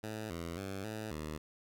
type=tone with pitch steps; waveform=10% pulse; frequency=108.6 / 84.3 / 97 / 108.6 / 77 Hz; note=A2 / E2 / G2 / A2 / D#2; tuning=-22 / +39 / -18 / -22 / -17 cents; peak=-31 dBFS; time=0.03-1.38 s; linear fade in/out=10 ms; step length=270 ms; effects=none